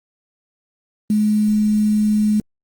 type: tone with quantisation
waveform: sine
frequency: 212.1 Hz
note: G#3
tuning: 37 cents sharp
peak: -13 dBFS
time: 1.1-2.4 s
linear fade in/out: 2 ms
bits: 6
effects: Opus 24 kbps